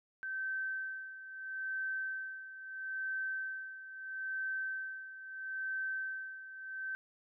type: tone with tremolo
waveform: sine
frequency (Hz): 1546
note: G6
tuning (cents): -24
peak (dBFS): -34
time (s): 0.23-6.95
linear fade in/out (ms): 0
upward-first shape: sine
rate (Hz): 0.76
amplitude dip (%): 75
effects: none